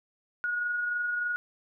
sine tone with amplitude modulation, 1448 Hz, F#6, 38 cents flat, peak -26 dBFS, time 0.44-1.36 s, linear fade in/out 0 ms, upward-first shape sine, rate 23.3 Hz, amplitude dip 30%, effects none

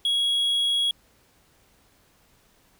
triangle tone, 3322 Hz, G#7, in tune, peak -19 dBFS, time 0.05-0.91 s, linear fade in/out 2 ms, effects pink hiss -61 dBFS RMS until 2.79 s

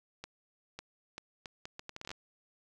accelerating click train, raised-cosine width 0.2 ms, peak -25 dBFS, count 14, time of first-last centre 0.24-2.114 s, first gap 550 ms, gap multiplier 0.71, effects none

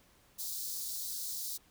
white high-pass noise, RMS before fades -39 dBFS, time 0.38-1.58 s, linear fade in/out 20 ms, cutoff 3900 Hz, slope 48 dB/octave, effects pink hiss -65 dBFS RMS until 1.7 s

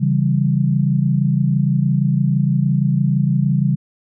sine chord, C# diminished, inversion none, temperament equal, 138.59 / 164.81 / 196 Hz, C#3 / E3 / G3, 0 / 0 / 0 cents, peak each -16 / -19 / -19 dBFS, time 0-3.76 s, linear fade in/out 20 ms, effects none

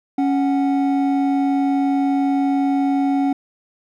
triangle tone pair together, 277.2 / 740 Hz, C#4 / F#5, 0 / 0 cents, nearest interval octave + perfect fourth, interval 1700 cents, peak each -14 / -22 dBFS, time 0.18-3.33 s, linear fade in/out 5 ms, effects none

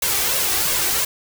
white noise with flanger, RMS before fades -20 dBFS, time 0.02-1.05 s, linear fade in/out 5 ms, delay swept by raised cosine 1.8 to 2.63 ms, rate 2.9 Hz, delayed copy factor +0.55, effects none

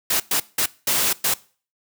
white noise bursts at uneven times, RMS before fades -20 dBFS, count 5, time 0.1-0.2 / 0.31-0.4 / 0.58-0.66 / 0.87-1.13 / 1.24-1.34 s, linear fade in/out 5 ms, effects noise-tail reverb RT60 0.4 s tail -21 dB re dry + high-pass 100 Hz 12 dB/octave

